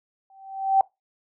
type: tone with exponential growth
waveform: sine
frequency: 775 Hz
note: G5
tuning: 20 cents flat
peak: -12 dBFS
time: 0.3-0.81 s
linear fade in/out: 2 ms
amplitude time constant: 110 ms
effects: noise-tail reverb RT60 0.2 s tail -22 dB re dry